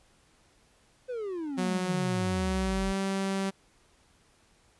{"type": "exponential sweep", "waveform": "triangle", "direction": "down", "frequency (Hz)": [520, 39.92], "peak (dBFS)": -30, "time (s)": [1.08, 2.93], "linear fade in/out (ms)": 20}
{"type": "tone with pitch glide", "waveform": "sawtooth", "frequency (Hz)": [183.4, 193.86], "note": ["F#3", "G3"], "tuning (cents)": [-15, -19], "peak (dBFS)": -24, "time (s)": [1.57, 3.51], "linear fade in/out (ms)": 20, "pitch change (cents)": 96, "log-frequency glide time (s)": [2.15, 2.96]}
{"effects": ["pink hiss -64 dBFS RMS until 4.79 s", "resampled to 24000 Hz"]}